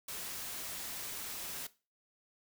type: noise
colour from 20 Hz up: white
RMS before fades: -42 dBFS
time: 0.08-1.67 s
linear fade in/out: 5 ms
effects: noise-tail reverb RT60 0.3 s tail -17 dB re dry